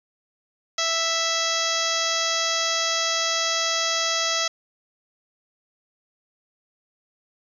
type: harmonic tone with a mistuned harmonic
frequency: 659.3 Hz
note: E5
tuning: in tune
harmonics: 1 / 2 / 3 / 4 / 5 / 6 / 7 / 8 / 9 / 10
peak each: -31 / -29 / -30 / -34 / -29 / -31 / -33 / -29 / -31 / -32 dBFS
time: 0.78-4.48 s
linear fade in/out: 5 ms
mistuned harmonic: 8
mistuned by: -24 cents
effects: 9-bit